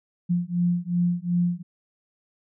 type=beating tone pair; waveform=sine; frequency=173.9 / 176.6 Hz; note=F3 / F3; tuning=-7 / +20 cents; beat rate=2.7 Hz; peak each=-24 dBFS; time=0.29-1.63 s; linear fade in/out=20 ms; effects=none